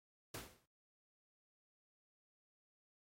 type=noise with exponential decay; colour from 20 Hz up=pink; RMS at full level=-43 dBFS; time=0.34-0.66 s; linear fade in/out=5 ms; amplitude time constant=69 ms; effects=high-pass 60 Hz 12 dB/octave + AAC 48 kbps